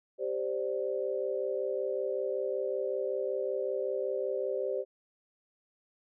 sine chord, G suspended fourth, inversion none, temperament just, 392 / 522.7 / 588 Hz, G4 / C5 / D5, 0 / -2 / +2 cents, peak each -34 / -33 / -36 dBFS, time 0.18-4.85 s, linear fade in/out 50 ms, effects none

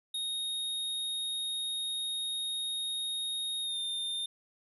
square tone with pitch glide, 3729 to 3623 Hz, A#7 to A7, 0 to +50 cents, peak -33 dBFS, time 0.14-4.26 s, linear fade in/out 5 ms, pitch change -50 cents, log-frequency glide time 3.62-3.78 s, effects none

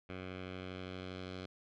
10% pulse tone with low-pass filter sweep, 92.5 Hz, F#2, in tune, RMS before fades -45 dBFS, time 0.09-1.46 s, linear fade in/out 5 ms, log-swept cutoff 2600 to 4000 Hz, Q 2, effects none

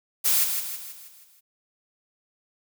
blue noise with echo, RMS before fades -21 dBFS, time 0.24-0.45 s, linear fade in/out 20 ms, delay 160 ms, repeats 6, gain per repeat -6 dB, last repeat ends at 1.41 s, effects none

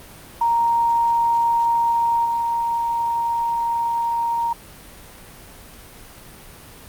sine tone with level steps, 932.3 Hz, A#5, in tune, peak -15 / -18 dBFS, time 0.41-4.53 s, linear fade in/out 5 ms, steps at 2.24 s, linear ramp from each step 20 ms, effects pink hiss -42 dBFS RMS until 6.88 s + Opus 32 kbps

